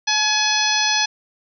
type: harmonic tone with a mistuned harmonic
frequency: 846 Hz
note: G#5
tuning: 32 cents sharp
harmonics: 1 / 2 / 3 / 4 / 5 / 6 / 7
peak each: -24 / -24 / -24 / -24 / -24 / -24 / -24 dBFS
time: 0.07-1.06 s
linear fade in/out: 10 ms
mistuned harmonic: 1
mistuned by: +25 cents
effects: none